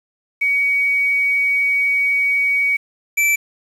sine / square tone pair in turn, 2254 / 2325 Hz, C#7 / D7, +28 / -18 cents, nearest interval minor second, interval 54 cents, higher second, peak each -14 dBFS, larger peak neither, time 0.41-2.77 / 3.17-3.36 s, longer first, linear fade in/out 10 ms, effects resampled to 32000 Hz + 7-bit

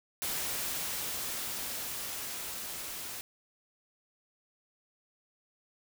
white noise with level ramp, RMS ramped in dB -34 to -41 dBFS, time 0.22-3.21 s, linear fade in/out 0 ms, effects none

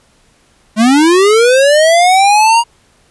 square linear sweep, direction up, 207.7 to 950 Hz, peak -6 dBFS, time 0.76-2.64 s, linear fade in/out 50 ms, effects pink hiss -51 dBFS RMS until 3.1 s + resampled to 24000 Hz

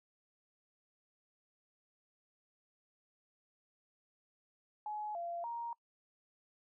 sine tone with pitch steps, 845 / 687 / 937 Hz, G#5 / F5 / A#5, +30 / -29 / +9 cents, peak -38 dBFS, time 4.86-5.73 s, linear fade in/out 2 ms, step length 290 ms, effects noise-tail reverb RT60 0.1 s tail -24 dB re dry

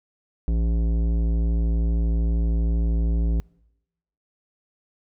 triangle tone with tanh clipping, 56.4 Hz, A1, 44 cents sharp, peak -21 dBFS, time 0.48-3.4 s, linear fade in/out 0 ms, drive 18 dB, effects noise-tail reverb RT60 0.9 s tail -26 dB re dry

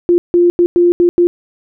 sine tone bursts at uneven times, 349.2 Hz, F4, in tune, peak -6 dBFS, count 6, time 0.09-0.18 / 0.34-0.5 / 0.59-0.66 / 0.76-0.92 / 1-1.09 / 1.18-1.27 s, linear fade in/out 0 ms, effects none

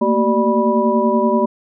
sine tone cluster, 224.2 / 234.6 / 381.6 / 592 / 979 Hz, A3 / A#3 / G4 / D5 / B5, +33 / +11 / -47 / +14 / -15 cents, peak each -19 dBFS, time 0.01-1.46 s, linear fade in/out 10 ms, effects none

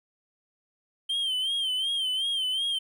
triangle tone with vibrato, 3136 Hz, G7, in tune, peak -24 dBFS, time 1.09-2.79 s, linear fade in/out 10 ms, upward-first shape sine, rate 2.7 Hz, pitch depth 78 cents each way, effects none

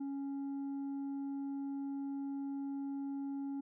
sine tone with tanh clipping, 277.2 Hz, C#4, in tune, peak -38 dBFS, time 0-3.61 s, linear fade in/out 10 ms, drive 4 dB, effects none

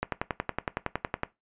click train, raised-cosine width 0.5 ms, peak -12 dBFS, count 14, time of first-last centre 0.03-1.234 s, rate 10.8 Hz, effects noise-tail reverb RT60 0.2 s tail -18 dB re dry + resampled to 8000 Hz

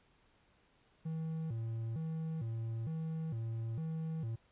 triangle tone with vibrato, 135.1 Hz, C#3, 44 cents flat, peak -34 dBFS, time 1.05-4.36 s, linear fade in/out 10 ms, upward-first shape square, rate 1.1 Hz, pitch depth 300 cents each way, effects pink hiss -70 dBFS RMS until 4.51 s + resampled to 8000 Hz

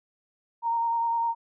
sine tone with vibrato, 927 Hz, A#5, 10 cents flat, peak -23 dBFS, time 0.62-1.35 s, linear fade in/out 50 ms, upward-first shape square, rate 9.9 Hz, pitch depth 12 cents each way, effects none

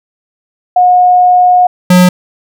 sine / square tone pair in turn, 723 / 180.75 Hz, F#5 / F#3, -40 / -40 cents, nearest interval 2 octaves, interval 2400 cents, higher first, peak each -3 dBFS, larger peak neither, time 0.76-1.67 / 1.9-2.09 s, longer first, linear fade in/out 5 ms, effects none

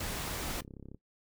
pink noise, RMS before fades -37 dBFS, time 0-0.61 s, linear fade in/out 5 ms
click train, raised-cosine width 3 ms, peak -34 dBFS, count 14, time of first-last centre 0.56-0.946 s, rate 33.7 Hz
effects noise-tail reverb RT60 0.1 s tail -18 dB re dry

